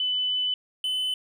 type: tone pair in turn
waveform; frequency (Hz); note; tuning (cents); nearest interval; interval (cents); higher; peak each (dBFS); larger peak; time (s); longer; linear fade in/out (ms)
sine / triangle; 3002 / 3023; F#7 / F#7; +24 / +36; unison; 12; second; -23; neither; 0-0.54 / 0.84-1.14; first; 2
effects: none